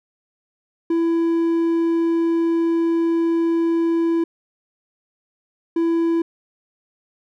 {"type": "tone pair in turn", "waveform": "triangle", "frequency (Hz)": [333.1, 333.1], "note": ["E4", "E4"], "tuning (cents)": [18, 18], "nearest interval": "unison", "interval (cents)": 0, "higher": "neither", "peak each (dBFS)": -14, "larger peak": "neither", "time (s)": [[0.9, 4.24], [5.76, 6.22]], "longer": "first", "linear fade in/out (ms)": 5, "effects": []}